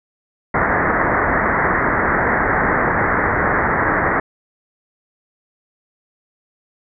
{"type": "low-pass noise", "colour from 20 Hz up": "white", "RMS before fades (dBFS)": -17, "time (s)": [0.54, 4.2], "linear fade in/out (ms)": 5, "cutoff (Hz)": 2000, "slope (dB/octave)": 96, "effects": []}